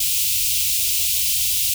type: band-stop noise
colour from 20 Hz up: white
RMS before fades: -20 dBFS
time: 0-1.74 s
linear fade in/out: 5 ms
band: 120 to 2500 Hz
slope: 48 dB/octave
effects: none